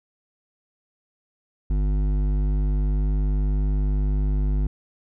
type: tone with hard clipping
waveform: triangle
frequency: 50.1 Hz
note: G1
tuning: 38 cents sharp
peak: -21 dBFS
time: 1.7-4.67 s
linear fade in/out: 5 ms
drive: 15 dB
effects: none